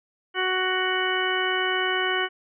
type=harmonic tone; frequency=371.4 Hz; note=F#4; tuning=7 cents sharp; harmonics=1 / 2 / 3 / 4 / 5 / 6 / 8; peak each=-28 / -32 / -31 / -28 / -30 / -32 / -29 dBFS; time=0.34-2.29 s; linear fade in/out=50 ms; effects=none